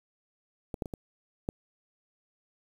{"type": "clicks", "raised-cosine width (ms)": 2, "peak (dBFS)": [-21, -17, -25, -23, -17], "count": 5, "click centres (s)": [0.742, 0.822, 0.858, 0.938, 1.489], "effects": ["8-bit"]}